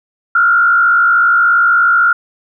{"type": "tone with frequency modulation", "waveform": "sine", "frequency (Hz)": 1396.9, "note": "F6", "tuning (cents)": 0, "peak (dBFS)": -7, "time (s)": [0.35, 2.13], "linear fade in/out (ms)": 5, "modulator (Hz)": 56.5, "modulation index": 0.89, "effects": []}